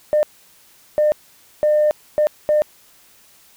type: tone bursts at uneven times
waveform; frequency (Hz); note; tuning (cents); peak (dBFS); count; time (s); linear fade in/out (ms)
sine; 603; D5; +46; -11; 5; 0.13-0.23 / 0.98-1.12 / 1.63-1.91 / 2.18-2.27 / 2.49-2.62; 0
effects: tanh soft clip ceiling -9 dBFS + white hiss -51 dBFS RMS until 3.56 s